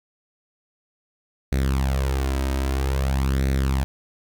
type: tone with flanger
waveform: sawtooth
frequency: 66.9 Hz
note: C2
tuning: 39 cents sharp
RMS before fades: -22 dBFS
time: 1.52-3.84 s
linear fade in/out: 0 ms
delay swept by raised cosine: 0.49 to 3.19 ms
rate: 0.51 Hz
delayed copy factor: +0.65
effects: none